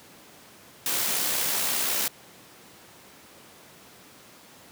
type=noise with amplitude modulation; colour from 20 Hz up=white; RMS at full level=-25 dBFS; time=0.86-2.08 s; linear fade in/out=2 ms; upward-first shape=sine; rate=65.5 Hz; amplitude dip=30%; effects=pink hiss -50 dBFS RMS until 4.71 s + high-pass 150 Hz 12 dB/octave